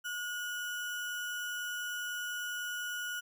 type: tone with sample-and-hold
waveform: sine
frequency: 1448 Hz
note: F#6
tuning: 38 cents flat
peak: -35 dBFS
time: 0.04-3.21 s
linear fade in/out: 20 ms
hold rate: 4410 Hz
effects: none